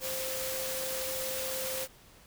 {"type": "tone in noise", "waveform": "sine", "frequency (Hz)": 523.3, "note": "C5", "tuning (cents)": 0, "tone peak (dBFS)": -37, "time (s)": [0, 1.88], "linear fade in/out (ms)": 50, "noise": "white", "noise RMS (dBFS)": -36, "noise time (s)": [0, 1.88], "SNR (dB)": -4, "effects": ["pink hiss -57 dBFS RMS until 2.26 s"]}